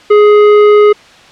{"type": "tone with tanh clipping", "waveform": "triangle", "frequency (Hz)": 417.7, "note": "G#4", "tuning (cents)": 10, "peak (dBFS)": -4, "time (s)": [0.1, 0.93], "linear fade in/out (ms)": 10, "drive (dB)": 16, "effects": ["white hiss -38 dBFS RMS until 1.31 s", "low-pass 4000 Hz 12 dB/octave"]}